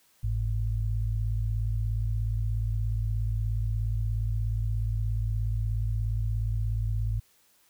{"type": "tone pair together", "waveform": "sine", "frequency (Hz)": [51.33, 108.2], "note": ["G#1", "A2"], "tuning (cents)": [-20, -29], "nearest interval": "octave + minor second", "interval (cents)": 1291, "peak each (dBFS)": -28, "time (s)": [0.23, 7.2], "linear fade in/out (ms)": 10, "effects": ["white hiss -64 dBFS RMS until 7.69 s"]}